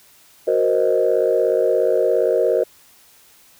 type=chord; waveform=sine; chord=C half-diminished seventh; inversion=second; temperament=equal; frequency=370 / 466.2 / 523.3 / 622.3 Hz; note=Gb4 / Bb4 / C5 / Eb5; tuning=0 / 0 / 0 / 0 cents; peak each=-21 / -18 / -19 / -20 dBFS; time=0.47-2.64 s; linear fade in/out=10 ms; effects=tanh soft clip ceiling -6 dBFS + white hiss -51 dBFS RMS until 3.59 s